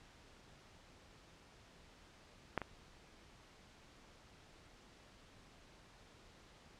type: clicks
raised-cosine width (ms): 0.5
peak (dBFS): -19 / -27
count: 2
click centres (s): 2.577 / 2.617
effects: pink hiss -62 dBFS RMS until 6.79 s + low-pass 6000 Hz 12 dB/octave